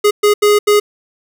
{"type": "tone bursts at uneven times", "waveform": "square", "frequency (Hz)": 415.3, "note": "G#4", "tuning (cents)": 0, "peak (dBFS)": -8, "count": 4, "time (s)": [[0.04, 0.11], [0.23, 0.34], [0.42, 0.59], [0.67, 0.8]], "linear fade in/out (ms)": 10, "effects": ["8-bit"]}